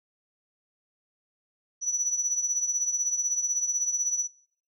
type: tone with tremolo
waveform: sine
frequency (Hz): 5920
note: F#8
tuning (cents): 0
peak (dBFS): -20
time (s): 1.81-4.28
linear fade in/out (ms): 50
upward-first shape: triangle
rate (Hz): 16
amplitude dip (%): 80
effects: noise-tail reverb RT60 0.6 s tail -25 dB re dry + tanh soft clip ceiling -20 dBFS